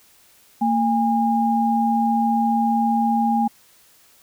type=tone pair together; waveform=sine; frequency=228.7 / 815 Hz; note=A#3 / G#5; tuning=-33 / -33 cents; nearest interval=octave + minor seventh; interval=2200 cents; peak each=-19 / -19 dBFS; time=0.61-3.48 s; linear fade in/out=10 ms; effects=white hiss -54 dBFS RMS until 4.22 s